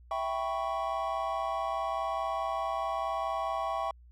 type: chord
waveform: triangle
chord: C# half-diminished seventh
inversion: first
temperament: equal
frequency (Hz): 659.3 / 784 / 987.8 / 1108.7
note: E5 / G5 / B5 / C#6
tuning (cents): 0 / 0 / 0 / 0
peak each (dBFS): -33 / -33 / -37 / -33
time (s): 0.11-3.91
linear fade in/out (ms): 2
effects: added 60 Hz sine -52 dBFS peak until 4.11 s